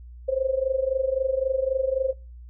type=tone with amplitude modulation; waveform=sine; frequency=528 Hz; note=C5; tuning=16 cents sharp; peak=-18 dBFS; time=0.28-2.13 s; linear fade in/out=10 ms; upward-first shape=sine; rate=23.8 Hz; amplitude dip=85%; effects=noise-tail reverb RT60 0.3 s tail -24 dB re dry + added 60 Hz sine -40 dBFS peak until 2.49 s